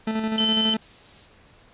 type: tone with tremolo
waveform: 40% pulse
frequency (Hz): 220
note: A3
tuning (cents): 0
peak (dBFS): -21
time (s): 0.07-0.77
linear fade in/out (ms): 5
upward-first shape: square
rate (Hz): 12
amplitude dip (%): 40
type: tone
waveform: sine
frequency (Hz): 3064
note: G7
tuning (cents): -40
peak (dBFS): -20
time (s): 0.38-0.74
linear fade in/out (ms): 2
type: noise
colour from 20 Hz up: violet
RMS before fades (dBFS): -39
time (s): 0.8-1.27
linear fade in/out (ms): 20
effects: pink hiss -54 dBFS RMS until 1.73 s + resampled to 8000 Hz